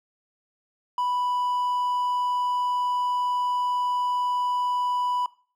triangle tone, 987.8 Hz, B5, in tune, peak -21 dBFS, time 0.98-5.26 s, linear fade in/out 2 ms, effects noise-tail reverb RT60 0.4 s tail -19 dB re dry

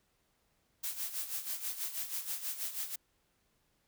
blue noise with tremolo, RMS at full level -36 dBFS, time 0.83-2.96 s, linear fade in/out 10 ms, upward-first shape sine, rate 6.2 Hz, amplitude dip 70%, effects pink hiss -75 dBFS RMS until 3.87 s

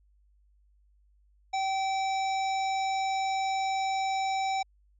harmonic tone, 771 Hz, G5, 29 cents flat, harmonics 1 / 3 / 5 / 7 / 9, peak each -27 / -37 / -41 / -44 / -46 dBFS, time 1.53-4.63 s, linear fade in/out 10 ms, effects added 50 Hz sine -61 dBFS peak until 4.99 s

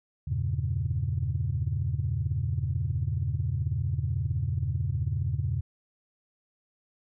sine chord, E diminished seventh, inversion none, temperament equal, 82.41 / 98 / 116.54 / 138.59 Hz, E2 / G2 / Bb2 / Db3, 0 / 0 / 0 / 0 cents, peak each -31 dBFS, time 0.27-5.61 s, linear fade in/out 10 ms, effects tanh soft clip ceiling -17 dBFS

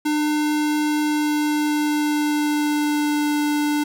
square tone with pitch glide, 300.7 to 295.9 Hz, D4 to D4, +41 to +13 cents, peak -19 dBFS, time 0.05-3.84 s, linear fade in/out 10 ms, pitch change -28 cents, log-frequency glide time 0.99-3.38 s, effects 9-bit

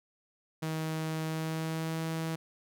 sawtooth tone with pitch glide, 158.7 to 161.94 Hz, D#3 to E3, +35 to -30 cents, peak -28 dBFS, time 0.62-2.36 s, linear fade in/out 10 ms, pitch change +35 cents, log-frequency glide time 1.23-2.01 s, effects none

